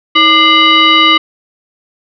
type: tone with frequency modulation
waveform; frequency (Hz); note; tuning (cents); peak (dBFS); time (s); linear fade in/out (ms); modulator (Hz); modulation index
sine; 2077; C7; -13; -4; 0.15-1.18; 10; 878; 1.6
effects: none